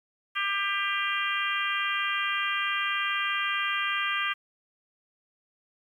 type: harmonic tone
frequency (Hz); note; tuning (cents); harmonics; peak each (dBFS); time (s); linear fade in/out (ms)
397.7; G4; +25; 3 / 4 / 5 / 6 / 7 / 8; -31 / -32 / -33 / -34 / -34 / -35; 0.35-4.34; 20
effects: 10-bit